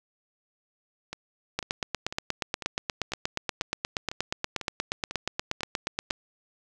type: two click trains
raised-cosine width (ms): 0.2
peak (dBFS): -10 / -18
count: 39 / 11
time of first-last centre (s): 1.59-6.108 / 1.13-6.105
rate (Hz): 8.41 / 2.01
effects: none